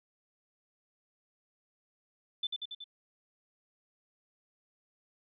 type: tone with echo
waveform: sine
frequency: 3520 Hz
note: A7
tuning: in tune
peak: -30 dBFS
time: 2.43-2.47 s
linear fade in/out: 5 ms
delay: 93 ms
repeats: 4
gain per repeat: -3 dB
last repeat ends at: 2.842 s
effects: none

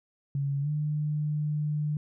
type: tone with pitch glide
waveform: sine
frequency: 140 to 150.05 Hz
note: C#3 to D3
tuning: +18 to +38 cents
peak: -26 dBFS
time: 0.35-1.97 s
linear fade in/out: 2 ms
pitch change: +120 cents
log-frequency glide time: 0.61-0.69 s
effects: none

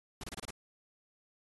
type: noise bursts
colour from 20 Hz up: pink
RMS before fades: -42 dBFS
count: 6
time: 0.21-0.506 s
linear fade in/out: 2 ms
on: 26 ms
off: 28 ms
effects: AAC 32 kbps

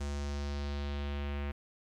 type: tone with low-pass filter sweep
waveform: square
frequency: 71.5 Hz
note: D2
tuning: 46 cents flat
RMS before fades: -36 dBFS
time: 0-1.52 s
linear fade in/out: 10 ms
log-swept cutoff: 7400 to 2400 Hz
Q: 1.9
effects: 11-bit

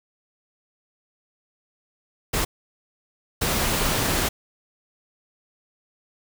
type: noise bursts at uneven times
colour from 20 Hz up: pink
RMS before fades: -23 dBFS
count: 2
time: 2.33-2.45 / 3.41-4.29 s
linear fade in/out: 10 ms
effects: none

